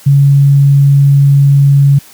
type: tone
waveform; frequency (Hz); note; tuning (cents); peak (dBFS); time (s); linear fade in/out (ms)
sine; 140.2; C#3; +20; -3; 0.06-1.99; 10
effects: white hiss -38 dBFS RMS until 2.13 s